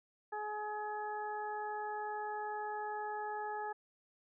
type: harmonic tone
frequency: 422.3 Hz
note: G#4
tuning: 29 cents sharp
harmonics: 1 / 2 / 3 / 4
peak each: -44 / -39 / -49 / -47 dBFS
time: 0.32-3.73 s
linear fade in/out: 10 ms
effects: none